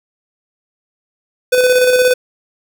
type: tone with tremolo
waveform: square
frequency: 502 Hz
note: B4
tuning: 28 cents sharp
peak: -8 dBFS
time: 1.52-2.14 s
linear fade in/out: 10 ms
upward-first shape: square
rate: 17 Hz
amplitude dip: 35%
effects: none